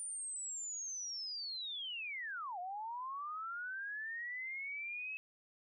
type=linear two-way sweep; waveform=sine; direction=down then up; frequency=9260 to 698.5 to 2593 Hz; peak=-40 dBFS; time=0-5.17 s; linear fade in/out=0 ms; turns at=2.59 s; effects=none